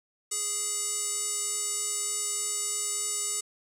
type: tone with band-pass filter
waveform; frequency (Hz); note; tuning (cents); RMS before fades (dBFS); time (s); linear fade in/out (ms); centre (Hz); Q
square; 415.3; G#4; 0; -31; 0.31-3.41; 10; 8000; 5.6
effects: none